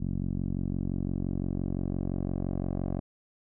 10% pulse tone with low-pass filter sweep, 45.82 Hz, F#1, 16 cents flat, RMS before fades -31 dBFS, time 0-3 s, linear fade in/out 10 ms, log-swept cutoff 220 to 570 Hz, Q 1.2, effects none

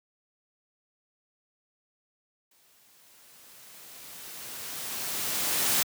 white noise with exponential growth, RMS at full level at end -24 dBFS, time 2.51-5.83 s, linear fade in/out 5 ms, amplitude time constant 720 ms, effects high-pass 100 Hz 12 dB/octave

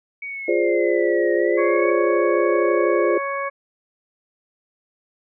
sine linear two-way sweep, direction down then up, 2258 to 1864.7 to 2258 Hz, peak -28 dBFS, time 0.22-1.91 s, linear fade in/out 5 ms, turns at 1.34 s
sine chord, D half-diminished seventh, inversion first, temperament equal, 349.2 / 415.3 / 523.3 / 587.3 Hz, F4 / Ab4 / C5 / D5, 0 / 0 / 0 / 0 cents, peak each -20 / -22 / -22 / -24 dBFS, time 0.48-3.18 s, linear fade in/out 5 ms
harmonic tone, 556 Hz, C#5, 5 cents sharp, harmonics 1 / 2 / 3 / 4, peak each -27 / -26 / -32 / -31 dBFS, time 1.57-3.5 s, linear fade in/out 20 ms
effects none

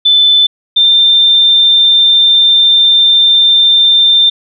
sine tone pair in turn, 3520 / 3586 Hz, A7 / A7, 0 / +32 cents, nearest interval unison, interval 32 cents, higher second, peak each -4 dBFS, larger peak neither, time 0.05-0.47 / 0.76-4.3 s, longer second, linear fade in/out 10 ms, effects none

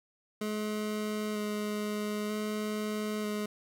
25% pulse tone with vibrato, 211.2 Hz, G#3, 29 cents sharp, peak -28 dBFS, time 0.41-3.46 s, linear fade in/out 5 ms, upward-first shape square, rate 0.53 Hz, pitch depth 11 cents each way, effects none

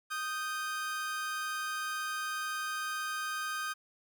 40% pulse tone pair together, 1239 / 1561 Hz, D#6 / G6, -8 / -8 cents, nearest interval major third, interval 400 cents, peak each -36 / -36 dBFS, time 0.1-3.74 s, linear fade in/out 20 ms, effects none

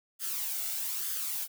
blue noise with flanger, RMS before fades -34 dBFS, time 0.19-1.48 s, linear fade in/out 50 ms, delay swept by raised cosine 0.61 to 1.43 ms, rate 1.1 Hz, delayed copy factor +0.5, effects none

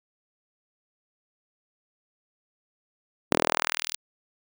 sawtooth tone with high-pass filter sweep, 40.13 Hz, E1, 46 cents flat, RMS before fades -28 dBFS, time 3.31-3.96 s, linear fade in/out 10 ms, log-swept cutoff 280 to 5200 Hz, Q 1.1, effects none

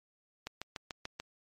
click train, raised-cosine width 0.2 ms, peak -21 dBFS, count 6, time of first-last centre 0.47-1.2 s, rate 6.85 Hz, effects MP3 64 kbps

